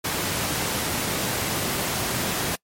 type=high-pass noise; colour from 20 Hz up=pink; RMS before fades=-26 dBFS; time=0.04-2.56 s; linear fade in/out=10 ms; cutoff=100 Hz; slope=12 dB/octave; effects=noise-tail reverb RT60 0.1 s tail -25 dB re dry + MP3 64 kbps